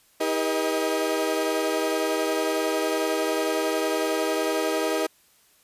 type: tone cluster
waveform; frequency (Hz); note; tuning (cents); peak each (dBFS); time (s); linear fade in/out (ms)
35% pulse; 318.5 / 401.2 / 479.4 / 626; D#4 / G4 / A#4 / D#5; +41 / +40 / +48 / +10; -27; 0.2-5.07; 10
effects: white hiss -60 dBFS RMS until 5.63 s + resampled to 32000 Hz